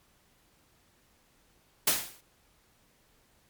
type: noise with exponential decay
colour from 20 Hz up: white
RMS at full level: -21 dBFS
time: 1.87-2.21 s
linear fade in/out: 5 ms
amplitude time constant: 73 ms
effects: pink hiss -66 dBFS RMS until 3.49 s + MP3 96 kbps